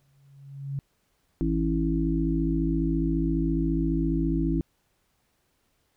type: tone with exponential growth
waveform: sine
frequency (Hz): 138.59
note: C#3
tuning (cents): 0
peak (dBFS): -26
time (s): 0-0.79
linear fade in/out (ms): 0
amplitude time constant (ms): 170
type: harmonic tone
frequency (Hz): 54.6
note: A1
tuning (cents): -13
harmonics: 1 / 3 / 5 / 6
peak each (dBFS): -28 / -28 / -28 / -28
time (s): 1.41-4.61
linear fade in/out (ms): 0
effects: pink hiss -71 dBFS RMS until 5.96 s